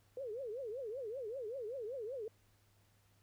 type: tone with vibrato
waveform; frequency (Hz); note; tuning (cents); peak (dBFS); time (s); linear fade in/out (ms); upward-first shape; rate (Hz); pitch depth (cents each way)
sine; 480; B4; -49; -40; 0.17-2.28; 2; triangle; 5.2; 300
effects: added 101 Hz sine -70 dBFS peak until 3.22 s + pink hiss -73 dBFS RMS until 3.22 s